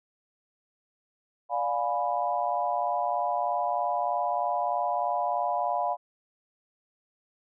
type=chord; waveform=sine; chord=D diminished seventh; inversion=none; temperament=equal with one note detuned; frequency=587.3 / 707.4 / 830.6 / 987.8 Hz; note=D5 / F5 / Ab5 / Cb6; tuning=0 / +22 / 0 / 0 cents; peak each=-33 / -28 / -32 / -31 dBFS; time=1.49-5.97 s; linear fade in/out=50 ms; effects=none